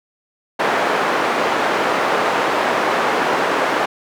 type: band-pass noise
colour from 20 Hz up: white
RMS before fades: -18 dBFS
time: 0.59-3.86 s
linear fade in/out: 10 ms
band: 320 to 1200 Hz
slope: 12 dB/octave
effects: none